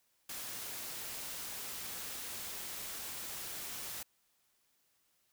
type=noise; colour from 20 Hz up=white; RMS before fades=-43 dBFS; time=0.29-4.03 s; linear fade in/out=5 ms; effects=white hiss -75 dBFS RMS until 5.32 s